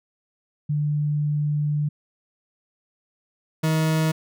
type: tone pair in turn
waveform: sine / 40% pulse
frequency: 148.3 / 158.3 Hz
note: D3 / D#3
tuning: +17 / +30 cents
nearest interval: minor second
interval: 113 cents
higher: second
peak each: -20 / -18 dBFS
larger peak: second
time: 0.69-1.89 / 3.63-4.12 s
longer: first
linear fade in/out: 10 ms
effects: none